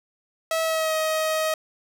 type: tone with pitch glide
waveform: sawtooth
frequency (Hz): 648 to 630.6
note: E5 to D#5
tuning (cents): -30 to +23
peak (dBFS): -18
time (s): 0.51-1.54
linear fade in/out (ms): 2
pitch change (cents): -47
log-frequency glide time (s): 0.62-0.95
effects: none